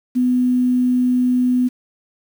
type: tone with quantisation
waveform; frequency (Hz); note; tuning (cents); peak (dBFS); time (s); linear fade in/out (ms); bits
sine; 250; B3; +21; -13; 0.15-1.69; 20; 7
effects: none